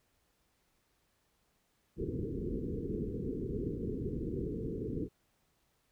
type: low-pass noise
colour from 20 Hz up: white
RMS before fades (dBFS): -37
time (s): 1.96-5.09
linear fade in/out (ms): 50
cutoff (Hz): 460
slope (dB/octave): 96
effects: pink hiss -75 dBFS RMS until 5.91 s